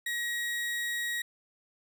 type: tone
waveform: 35% pulse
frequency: 1900 Hz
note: A#6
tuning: 33 cents sharp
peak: -29 dBFS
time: 0.06-1.22 s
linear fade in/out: 5 ms
effects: none